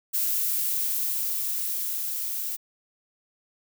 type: noise with level ramp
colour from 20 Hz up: violet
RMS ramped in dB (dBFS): -25 to -31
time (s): 0.13-2.57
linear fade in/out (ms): 20
effects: none